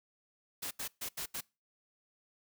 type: noise bursts at uneven times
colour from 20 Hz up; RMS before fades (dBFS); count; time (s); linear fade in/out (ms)
white; -39; 5; 0.62-0.71 / 0.79-0.88 / 1.01-1.09 / 1.17-1.26 / 1.34-1.41; 10
effects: noise-tail reverb RT60 0.3 s tail -25 dB re dry